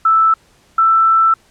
sine tone pair in turn, 1318.5 / 1328.4 Hz, E6 / E6, 0 / +13 cents, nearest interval unison, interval 13 cents, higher second, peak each -8 dBFS, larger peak neither, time 0.05-0.34 / 0.78-1.34 s, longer second, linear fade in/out 5 ms, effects pink hiss -52 dBFS RMS until 1.5 s + low-pass 10000 Hz 12 dB/octave

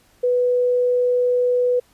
sine tone, 493.9 Hz, B4, in tune, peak -15 dBFS, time 0.23-1.8 s, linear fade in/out 10 ms, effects pink hiss -57 dBFS RMS until 1.93 s + resampled to 32000 Hz

